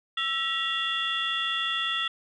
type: tone cluster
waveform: sine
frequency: 1331 / 1920 / 2777 / 3231 / 3431 Hz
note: E6 / B6 / F7 / G#7 / A7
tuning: +16 / -49 / -10 / -48 / -44 cents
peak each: -31 / -33 / -32 / -36 / -29 dBFS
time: 0.17-2.08 s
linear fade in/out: 5 ms
effects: tanh soft clip ceiling -17 dBFS